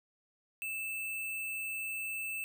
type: tone with sample-and-hold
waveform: sine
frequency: 2638 Hz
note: E7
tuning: 1 cent sharp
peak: -35 dBFS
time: 0.62-2.44 s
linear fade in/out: 0 ms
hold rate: 11025 Hz
effects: none